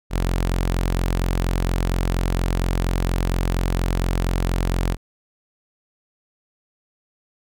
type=tone; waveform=sawtooth; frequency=44.27 Hz; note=F1; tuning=24 cents sharp; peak=-15 dBFS; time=0.1-4.97 s; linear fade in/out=50 ms; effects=none